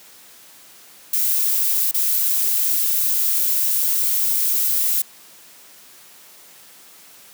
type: noise with dropouts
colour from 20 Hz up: violet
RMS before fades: -19 dBFS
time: 1.13-5.02 s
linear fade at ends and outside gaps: 5 ms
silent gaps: 1.913-1.942 s
effects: white hiss -46 dBFS RMS until 7.33 s + high-pass 150 Hz 12 dB/octave